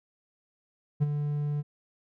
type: tone with ADSR envelope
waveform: triangle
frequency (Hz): 146.83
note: D3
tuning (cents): 0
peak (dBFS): -17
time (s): 1-1.63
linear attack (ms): 25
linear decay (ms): 26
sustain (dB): -8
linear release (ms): 33
effects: none